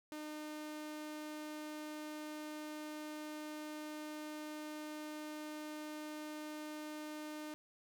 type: tone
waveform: sawtooth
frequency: 304.1 Hz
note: D#4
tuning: 40 cents flat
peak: -40 dBFS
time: 0.12-7.54 s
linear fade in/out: 0 ms
effects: none